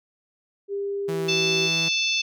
sine tone with pitch glide, 400 to 384.1 Hz, G4 to G4, +35 to -35 cents, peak -25 dBFS, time 0.68-1.7 s, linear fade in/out 50 ms, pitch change -70 cents, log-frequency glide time 1.09-1.34 s
sawtooth tone, 163.9 Hz, E3, 10 cents flat, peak -25 dBFS, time 1.08-1.89 s, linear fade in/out 10 ms
harmonic tone, 880 Hz, A5, in tune, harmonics 3 / 4 / 5 / 6 / 7, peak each -24 / -26 / -30 / -32 / -32 dBFS, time 1.28-2.22 s, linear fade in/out 10 ms
effects none

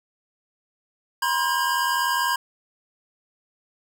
square tone cluster, 964 / 1044 / 1610 Hz, B5 / C6 / G6, -42 / -4 / +46 cents, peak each -26 dBFS, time 1.22-2.36 s, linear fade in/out 5 ms, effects none

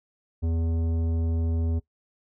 sine tone with tanh clipping, 82.41 Hz, E2, in tune, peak -25 dBFS, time 0.42-1.8 s, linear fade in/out 20 ms, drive 13 dB, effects noise-tail reverb RT60 0.1 s tail -18 dB re dry

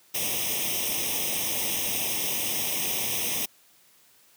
white noise with comb filter, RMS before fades -28 dBFS, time 0.14-3.46 s, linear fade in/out 10 ms, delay 0.34 ms, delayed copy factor +0.95, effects white hiss -59 dBFS RMS until 4.36 s + high-pass 100 Hz 12 dB/octave

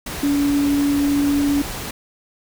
sine tone in noise, 285.2 Hz, C#4, 49 cents sharp, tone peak -15 dBFS, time 0.23-1.62 s, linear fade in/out 5 ms, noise pink, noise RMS -29 dBFS, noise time 0.06-1.91 s, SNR +11 dB, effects none

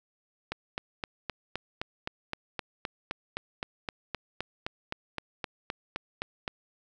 click train, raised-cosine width 0.3 ms, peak -16 dBFS, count 24, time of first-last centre 0.52-6.479 s, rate 3.86 Hz, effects none

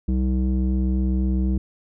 square tone with low-pass filter, 64 Hz, C2, 38 cents flat, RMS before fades -21 dBFS, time 0.08-1.58 s, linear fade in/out 5 ms, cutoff 260 Hz, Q 3.6, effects none

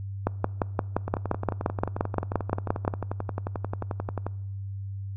two click trains, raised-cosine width 1 ms, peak -16 / -9 dBFS, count 37 / 16, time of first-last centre 1.08-4.266 / 0.27-2.879 s, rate 11.3 / 5.75 Hz, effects noise-tail reverb RT60 0.9 s tail -23 dB re dry + added 98 Hz sine -32 dBFS peak until 5.16 s

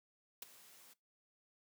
white noise with ADSR envelope, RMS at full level -43 dBFS, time 0.42-0.94 s, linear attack 4 ms, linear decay 14 ms, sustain -18 dB, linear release 16 ms, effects noise-tail reverb RT60 0.2 s tail -20 dB re dry + high-pass 150 Hz 12 dB/octave

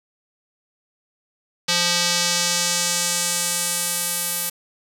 square tone with band-pass filter sweep, 174.61 Hz, F3, in tune, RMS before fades -22 dBFS, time 1.68-4.5 s, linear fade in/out 10 ms, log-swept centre 4700 to 12000 Hz, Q 1.4, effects none

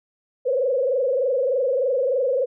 sine tone with frequency modulation, 521 Hz, C5, 7 cents flat, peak -18 dBFS, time 0.45-2.46 s, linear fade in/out 20 ms, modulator 23.3 Hz, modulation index 1.7, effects none

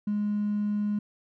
triangle tone with hard clipping, 207.7 Hz, G#3, in tune, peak -25 dBFS, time 0.07-0.99 s, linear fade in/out 5 ms, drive 3 dB, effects none

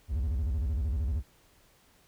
triangle tone with vibrato, 69.3 Hz, C#2, in tune, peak -25 dBFS, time 0.08-1.23 s, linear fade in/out 50 ms, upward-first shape square, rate 13 Hz, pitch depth 260 cents each way, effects pink hiss -63 dBFS RMS until 2.07 s

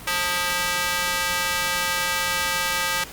square tone with high-pass filter, 177.7 Hz, F3, 30 cents sharp, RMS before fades -24 dBFS, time 0.07-3.04 s, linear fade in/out 5 ms, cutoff 1400 Hz, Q 0.87, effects pink hiss -39 dBFS RMS until 3.12 s + Opus 32 kbps

